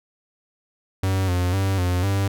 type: tone with pitch steps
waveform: 45% pulse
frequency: 95.3 / 89.6 / 96.8 / 89.7 / 98.4 Hz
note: G2 / F2 / G2 / F2 / G2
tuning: -48 / +45 / -21 / +47 / +7 cents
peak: -19 dBFS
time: 1.03-2.28 s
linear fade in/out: 5 ms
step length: 250 ms
effects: none